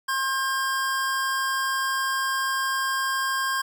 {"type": "tone pair together", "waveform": "square", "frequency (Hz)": [1067.9, 1600], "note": ["C6", "G6"], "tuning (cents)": [35, 35], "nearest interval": "perfect fifth", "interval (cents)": 700, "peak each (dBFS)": -27, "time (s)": [0.08, 3.62], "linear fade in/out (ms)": 10, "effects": ["9-bit"]}